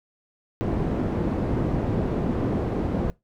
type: low-pass noise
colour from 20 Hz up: white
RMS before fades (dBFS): -25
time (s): 0.61-3.1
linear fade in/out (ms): 0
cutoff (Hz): 330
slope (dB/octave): 12
effects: noise-tail reverb RT60 0.2 s tail -22 dB re dry